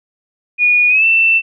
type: tone with pitch glide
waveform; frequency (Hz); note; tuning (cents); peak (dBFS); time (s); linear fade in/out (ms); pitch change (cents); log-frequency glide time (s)
sine; 2451 to 2673; D#7 to E7; -27 to +23; -8; 0.58-1.42; 50; +150; 0.89-1.05
effects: none